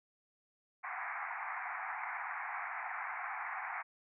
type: band-pass noise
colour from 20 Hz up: pink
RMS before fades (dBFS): -41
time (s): 0.83-3.83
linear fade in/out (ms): 20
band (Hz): 720 to 2300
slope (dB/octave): 96
effects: none